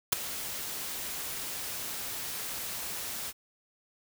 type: noise with ADSR envelope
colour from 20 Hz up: white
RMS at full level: -21 dBFS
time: 0.12-3.33 s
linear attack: 9 ms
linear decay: 8 ms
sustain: -16 dB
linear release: 41 ms
effects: none